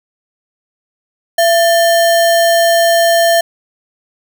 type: tone with sample-and-hold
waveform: sine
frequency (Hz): 675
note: E5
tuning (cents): +41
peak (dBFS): -7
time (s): 1.38-3.41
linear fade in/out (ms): 5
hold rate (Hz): 2450
effects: none